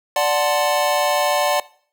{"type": "chord", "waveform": "square", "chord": "D dominant seventh", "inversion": "none", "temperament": "equal", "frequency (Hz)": [587.3, 740, 880, 1046.5], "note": ["D5", "F#5", "A5", "C6"], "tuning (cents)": [0, 0, 0, 0], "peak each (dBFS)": [-20, -22, -25, -25], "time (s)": [0.16, 1.6], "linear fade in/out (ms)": 2, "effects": ["noise-tail reverb RT60 0.5 s tail -20 dB re dry"]}